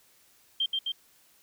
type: tone with echo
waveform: sine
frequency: 3166 Hz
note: G7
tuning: 17 cents sharp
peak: -24 dBFS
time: 0.6-0.66 s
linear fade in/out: 5 ms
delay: 130 ms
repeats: 2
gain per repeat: -2 dB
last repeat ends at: 0.92 s
effects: white hiss -62 dBFS RMS until 1.42 s